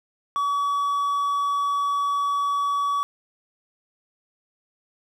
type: tone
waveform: triangle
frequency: 1137 Hz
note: C#6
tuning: 44 cents sharp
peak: -19 dBFS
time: 0.36-3.03 s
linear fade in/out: 0 ms
effects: none